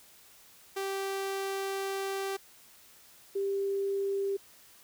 sawtooth / sine tone pair in turn, 390 / 394.8 Hz, G4 / G4, -9 / +12 cents, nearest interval unison, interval 21 cents, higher second, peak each -28 / -28 dBFS, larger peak neither, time 0.76-2.37 / 3.35-4.37 s, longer first, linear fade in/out 10 ms, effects white hiss -57 dBFS RMS until 4.83 s

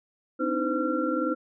sine tone cluster, 258 / 296.6 / 318.1 / 511 / 1368 Hz, C4 / D4 / D#4 / C5 / F6, -24 / +17 / +38 / -41 / -36 cents, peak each -31 / -32 / -29 / -30 / -31 dBFS, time 0.39-1.35 s, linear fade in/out 20 ms, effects none

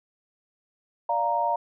sine chord, Bb major, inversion first, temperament equal, 587.3 / 698.5 / 932.3 Hz, D5 / F5 / Bb5, 0 / 0 / 0 cents, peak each -30 / -27 / -24 dBFS, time 1.09-1.56 s, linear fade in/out 5 ms, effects none

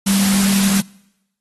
sine tone in noise, 196.1 Hz, G3, 1 cent sharp, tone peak -14 dBFS, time 0.06-0.81 s, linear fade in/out 10 ms, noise white, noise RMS -20 dBFS, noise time 0.06-0.81 s, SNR +3 dB, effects noise-tail reverb RT60 0.9 s tail -24 dB re dry + AAC 32 kbps

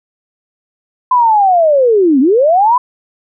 sine linear two-way sweep, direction down then up, 1022 to 248.4 to 1022 Hz, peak -6 dBFS, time 1.11-2.78 s, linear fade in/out 5 ms, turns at 2.2 s, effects none

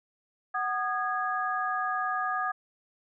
sine tone cluster, 745 / 1227 / 1656 Hz, F#5 / D#6 / G#6, +12 / -25 / -5 cents, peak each -32 / -30 / -33 dBFS, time 0.54-2.52 s, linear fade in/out 10 ms, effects none

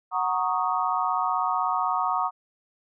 sine chord, D# minor seventh, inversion first, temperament equal, 740 / 932.3 / 1108.7 / 1244.5 Hz, F#5 / A#5 / C#6 / D#6, 0 / 0 / 0 / 0 cents, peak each -28 dBFS, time 0.11-2.31 s, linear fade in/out 50 ms, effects none

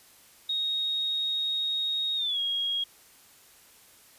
sine tone with pitch glide, 3748 to 3282 Hz, A#7 to G#7, +9 to -21 cents, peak -26 dBFS, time 0.49-2.84 s, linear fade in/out 5 ms, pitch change -230 cents, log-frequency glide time 2.16-2.39 s, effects white hiss -56 dBFS RMS until 4.18 s + resampled to 32000 Hz

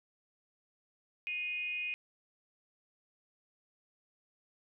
sine tone with frequency modulation, 2483 Hz, D#7, 4 cents flat, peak -34 dBFS, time 1.27-1.94 s, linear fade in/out 0 ms, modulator 358 Hz, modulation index 0.44, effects none

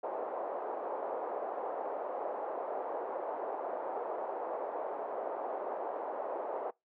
white band-pass noise, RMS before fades -38 dBFS, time 0.03-6.71 s, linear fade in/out 10 ms, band 440 to 800 Hz, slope 24 dB/octave, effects noise-tail reverb RT60 0.2 s tail -25 dB re dry

